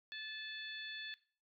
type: harmonic tone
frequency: 870 Hz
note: A5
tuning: 20 cents flat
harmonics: 2 / 3 / 4 / 5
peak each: -47 / -52 / -48 / -52 dBFS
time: 0.12-1.14 s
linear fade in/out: 0 ms
effects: noise-tail reverb RT60 0.4 s tail -17 dB re dry